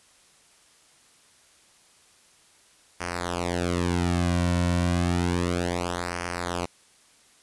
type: tone with flanger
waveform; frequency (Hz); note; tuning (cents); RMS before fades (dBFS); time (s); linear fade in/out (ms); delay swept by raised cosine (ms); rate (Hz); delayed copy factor
sawtooth; 87.7; F2; +8; -26; 3-6.66; 10; 0.26 to 2.46; 0.31; -0.9
effects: white hiss -58 dBFS RMS until 7.42 s + resampled to 24000 Hz